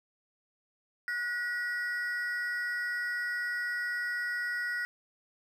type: ring-modulated tone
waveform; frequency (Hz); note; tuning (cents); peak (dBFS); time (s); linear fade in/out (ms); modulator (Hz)
triangle; 1688; G#6; +28; -26; 1.08-4.85; 0; 230
effects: 10-bit